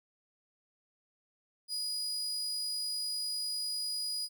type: tone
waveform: 35% pulse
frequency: 4925 Hz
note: D#8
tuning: 19 cents flat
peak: -32 dBFS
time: 1.68-4.29 s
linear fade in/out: 50 ms
effects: none